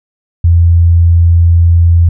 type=tone; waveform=sine; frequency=84.9 Hz; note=F2; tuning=48 cents flat; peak=-3 dBFS; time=0.44-2.09 s; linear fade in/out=5 ms; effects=none